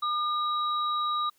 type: tone pair together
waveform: sine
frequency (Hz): 1209 / 3838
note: D6 / A#7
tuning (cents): +50 / +50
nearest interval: octave + minor sixth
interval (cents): 2000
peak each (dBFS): -26 / -34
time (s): 0.02-1.3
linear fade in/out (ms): 10
effects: white hiss -67 dBFS RMS until 1.38 s